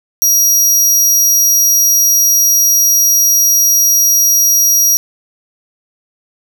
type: tone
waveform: sawtooth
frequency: 5740 Hz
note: F8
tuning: 47 cents sharp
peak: -5 dBFS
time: 0.22-4.97 s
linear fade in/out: 0 ms
effects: none